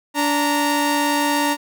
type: tone pair together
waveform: sawtooth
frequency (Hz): 289.5 / 925.5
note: D4 / A#5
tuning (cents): -25 / -13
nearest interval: octave + minor sixth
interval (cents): 2012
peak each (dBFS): -16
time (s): 0.14-1.57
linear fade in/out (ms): 50
effects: none